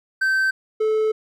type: tone pair in turn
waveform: triangle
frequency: 1549 / 434.7 Hz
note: G6 / A4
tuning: -21 / -21 cents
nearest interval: octave + minor seventh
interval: 2200 cents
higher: first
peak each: -15 dBFS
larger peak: neither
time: 0.21-0.51 / 0.8-1.12 s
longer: second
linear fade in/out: 10 ms
effects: none

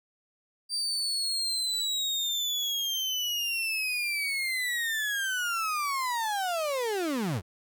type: linear sweep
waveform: 35% pulse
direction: down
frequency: 4708 to 77.78 Hz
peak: -26 dBFS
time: 0.69-7.42 s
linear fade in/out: 50 ms
effects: none

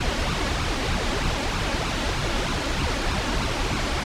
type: noise with flanger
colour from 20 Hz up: pink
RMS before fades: -24 dBFS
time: 0-4.04 s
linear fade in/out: 10 ms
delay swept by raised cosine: 0.74 to 3.64 ms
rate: 3.2 Hz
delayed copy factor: +0.6
effects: low-pass 5000 Hz 12 dB/octave

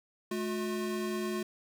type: tone pair together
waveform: square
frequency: 214.1 / 360 Hz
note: A3 / F#4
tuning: -47 / -47 cents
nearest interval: major sixth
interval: 900 cents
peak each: -36 / -35 dBFS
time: 0.31-1.43 s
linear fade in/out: 5 ms
effects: 10-bit

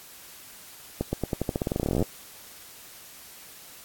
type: accelerating click train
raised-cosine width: 2 ms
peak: -12 dBFS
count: 24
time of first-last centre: 1.01-2.026 s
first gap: 120 ms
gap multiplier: 0.89
effects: white hiss -47 dBFS RMS until 3.84 s + AAC 64 kbps

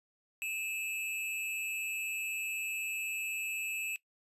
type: tone with amplitude modulation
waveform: square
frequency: 2608 Hz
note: E7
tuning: 19 cents flat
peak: -32 dBFS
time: 0.42-3.96 s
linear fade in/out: 0 ms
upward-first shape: sine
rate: 200 Hz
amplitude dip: 70%
effects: noise-tail reverb RT60 0.1 s tail -18 dB re dry + resampled to 32000 Hz

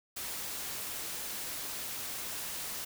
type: noise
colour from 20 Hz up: white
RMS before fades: -39 dBFS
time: 0.16-2.85 s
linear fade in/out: 10 ms
effects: none

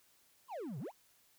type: exponential two-way sweep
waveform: triangle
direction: down then up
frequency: 1123 to 120 to 1123 Hz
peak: -38 dBFS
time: 0.48-0.92 s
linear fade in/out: 50 ms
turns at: 0.79 s
effects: white hiss -69 dBFS RMS until 1.38 s

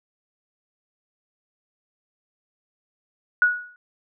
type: tone with exponential decay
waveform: sine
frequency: 1461 Hz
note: F#6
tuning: 22 cents flat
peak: -11 dBFS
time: 3.42-3.76 s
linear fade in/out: 1 ms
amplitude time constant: 72 ms
effects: none

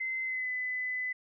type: tone with pitch glide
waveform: sine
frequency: 2061 to 2008 Hz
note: C7 to B6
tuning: -27 to +28 cents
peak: -31 dBFS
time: 0-1.13 s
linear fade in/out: 10 ms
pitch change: -45 cents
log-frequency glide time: 0.24-0.49 s
effects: none

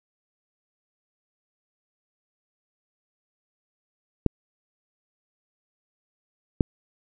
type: clicks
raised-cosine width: 3 ms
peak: -5 dBFS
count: 2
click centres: 4.263 / 6.608 s
effects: none

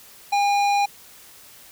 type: tone with hard clipping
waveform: triangle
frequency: 810 Hz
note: G#5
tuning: 43 cents flat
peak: -19 dBFS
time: 0.32-0.86 s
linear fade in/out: 10 ms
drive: 17 dB
effects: white hiss -47 dBFS RMS until 1.71 s

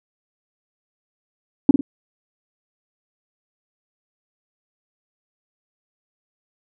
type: tone with echo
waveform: sine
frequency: 277.2 Hz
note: C#4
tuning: in tune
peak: -3 dBFS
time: 1.69-1.71 s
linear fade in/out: 2 ms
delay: 50 ms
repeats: 2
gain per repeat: -10 dB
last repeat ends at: 1.81 s
effects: tanh soft clip ceiling -2 dBFS

